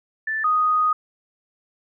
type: tone pair in turn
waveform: sine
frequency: 1760 / 1244.5 Hz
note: A6 / D#6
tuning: 0 / 0 cents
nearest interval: tritone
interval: 600 cents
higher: first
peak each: -22 / -16 dBFS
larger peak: second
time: 0.27-0.44 / 0.44-0.93 s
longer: second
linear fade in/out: 5 ms
effects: none